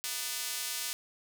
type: tone with high-pass filter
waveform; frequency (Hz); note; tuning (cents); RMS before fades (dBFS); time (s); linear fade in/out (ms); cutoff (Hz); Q
square; 135.6; C#3; -38; -36; 0.04-0.93; 0; 3900; 0.5
effects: none